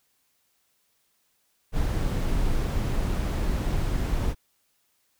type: noise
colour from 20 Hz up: brown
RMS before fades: -25 dBFS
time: 1.72-4.35 s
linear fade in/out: 50 ms
effects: white hiss -70 dBFS RMS until 5.19 s